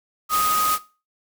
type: tone in noise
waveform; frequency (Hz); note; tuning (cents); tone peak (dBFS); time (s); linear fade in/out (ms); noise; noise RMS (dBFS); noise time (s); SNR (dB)
sine; 1249; D#6; +6; -18; 0.29-0.79; 50; white; -26; 0.29-0.79; +5
effects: noise-tail reverb RT60 0.3 s tail -17 dB re dry